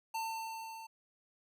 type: tone with level ramp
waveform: square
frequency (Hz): 897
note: A5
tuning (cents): +33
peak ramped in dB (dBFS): -35 to -47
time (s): 0.14-0.87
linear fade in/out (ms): 10
effects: none